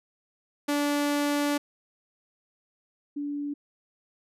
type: tone pair in turn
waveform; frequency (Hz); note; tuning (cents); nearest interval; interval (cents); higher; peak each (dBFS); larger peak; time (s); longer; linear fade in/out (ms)
sawtooth / sine; 290 / 288.8; D4 / D4; -22 / -29; unison; 7; first; -20 / -29; first; 0.68-1.58 / 3.16-3.54; first; 10
effects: resampled to 32000 Hz

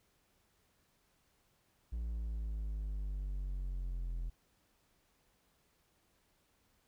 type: exponential sweep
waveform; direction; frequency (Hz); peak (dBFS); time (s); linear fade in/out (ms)
triangle; down; 58.27 to 41.78; -34; 1.92-4.3; 10
effects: pink hiss -74 dBFS RMS until 6.87 s

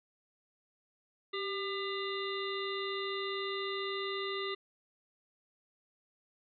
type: harmonic tone with a mistuned harmonic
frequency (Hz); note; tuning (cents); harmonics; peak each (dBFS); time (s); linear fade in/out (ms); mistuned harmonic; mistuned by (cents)
400.8; G4; +38; 1 / 3 / 5 / 7 / 9 / 10; -37 / -41 / -42 / -46 / -43 / -47; 1.33-4.55; 10; 1; -46
effects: none

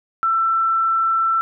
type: tone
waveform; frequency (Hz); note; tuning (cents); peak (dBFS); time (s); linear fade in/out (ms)
sine; 1337; E6; +24; -15; 0.23-1.41; 0
effects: none

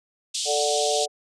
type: band-pass noise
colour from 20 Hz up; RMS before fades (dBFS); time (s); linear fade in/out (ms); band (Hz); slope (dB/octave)
pink; -28; 0.34-1.06; 10; 3100 to 8800; 48
type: chord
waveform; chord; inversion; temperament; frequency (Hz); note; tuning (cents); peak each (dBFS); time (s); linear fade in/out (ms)
sine; D major; second; equal; 440 / 587.3 / 740; A4 / D5 / F#5; 0 / 0 / 0; -26; 0.45-1.08; 50
effects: none

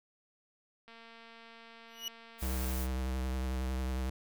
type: click train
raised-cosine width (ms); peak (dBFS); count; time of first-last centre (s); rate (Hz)
0.3; -38; 426; 0.88-2.736; 229
type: tone with exponential growth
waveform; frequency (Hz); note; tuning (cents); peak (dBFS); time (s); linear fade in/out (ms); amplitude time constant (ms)
35% pulse; 2928; F#7; -19; -31; 1.88-2.08; 1; 43
type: noise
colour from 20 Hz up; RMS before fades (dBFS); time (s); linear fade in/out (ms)
blue; -43; 2.38-2.88; 50
type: tone with vibrato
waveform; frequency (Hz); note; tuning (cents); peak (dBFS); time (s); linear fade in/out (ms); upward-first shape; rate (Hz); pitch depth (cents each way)
square; 64.5; C2; -24; -33; 2.42-4.1; 5; sine; 11; 30
effects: none

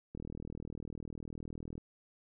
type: click train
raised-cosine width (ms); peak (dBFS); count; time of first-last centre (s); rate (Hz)
3; -30; 66; 0.15-1.779; 39.9
effects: none

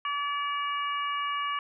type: harmonic tone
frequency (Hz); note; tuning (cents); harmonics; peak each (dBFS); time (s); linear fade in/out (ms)
574; D5; -40; 2 / 3 / 4 / 5; -29 / -39 / -38 / -37; 0.05-1.59; 2
effects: none

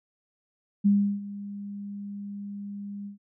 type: tone with ADSR envelope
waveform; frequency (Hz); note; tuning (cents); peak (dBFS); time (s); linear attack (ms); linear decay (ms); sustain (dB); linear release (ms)
sine; 202; G#3; -48; -16; 0.84-3.18; 21; 340; -18; 120
effects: none

